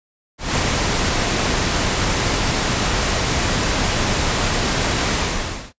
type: noise with ADSR envelope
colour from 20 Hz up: pink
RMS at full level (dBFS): -17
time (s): 0.38-5.73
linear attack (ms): 200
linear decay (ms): 4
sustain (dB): -2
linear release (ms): 550
effects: noise-tail reverb RT60 0.1 s tail -19 dB re dry + resampled to 16000 Hz